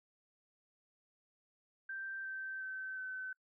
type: tone with pitch steps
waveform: sine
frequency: 1568 / 1552.7 / 1537.5 / 1522.5 Hz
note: G6 / G6 / G6 / F#6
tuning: 0 / -17 / -34 / +49 cents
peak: -40 dBFS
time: 1.89-3.33 s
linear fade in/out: 5 ms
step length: 360 ms
effects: noise-tail reverb RT60 0.1 s tail -25 dB re dry